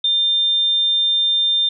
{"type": "tone", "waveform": "sine", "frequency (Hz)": 3600, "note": "A7", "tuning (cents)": 39, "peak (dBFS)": -14, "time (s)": [0.04, 1.69], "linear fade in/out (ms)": 5, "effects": []}